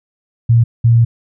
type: tone bursts at uneven times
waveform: sine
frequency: 116.54 Hz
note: A#2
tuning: in tune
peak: -6 dBFS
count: 2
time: 0.49-0.64 / 0.84-1.05 s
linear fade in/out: 10 ms
effects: none